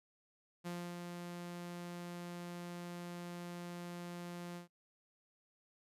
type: tone with ADSR envelope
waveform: sawtooth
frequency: 174.61 Hz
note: F3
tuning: in tune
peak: -36 dBFS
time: 0.64-4.68 s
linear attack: 28 ms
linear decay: 280 ms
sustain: -4 dB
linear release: 120 ms
effects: noise-tail reverb RT60 0.1 s tail -24 dB re dry + resampled to 32000 Hz